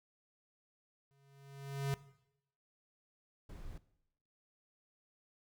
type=tone with exponential growth; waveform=square; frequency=138.59 Hz; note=C#3; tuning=in tune; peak=-32 dBFS; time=1.11-1.94 s; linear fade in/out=0 ms; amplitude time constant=180 ms
type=noise; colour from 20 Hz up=brown; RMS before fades=-47 dBFS; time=3.49-3.78 s; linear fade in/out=5 ms
effects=noise-tail reverb RT60 0.8 s tail -18 dB re dry